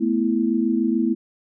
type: chord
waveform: sine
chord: A suspended second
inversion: none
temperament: equal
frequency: 220 / 246.9 / 329.6 Hz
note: A3 / B3 / E4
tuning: 0 / 0 / 0 cents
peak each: -22 dBFS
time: 0-1.15 s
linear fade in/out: 20 ms
effects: none